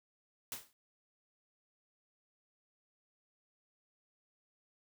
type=noise with exponential decay; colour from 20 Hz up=white; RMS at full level=-38 dBFS; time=0.52-0.73 s; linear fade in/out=1 ms; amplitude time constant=44 ms; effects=none